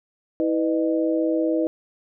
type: tone cluster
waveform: sine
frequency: 323.4 / 497.1 / 613 Hz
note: E4 / B4 / D#5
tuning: -33 / +11 / -26 cents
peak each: -21 / -25 / -26 dBFS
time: 0.4-1.67 s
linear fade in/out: 0 ms
effects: none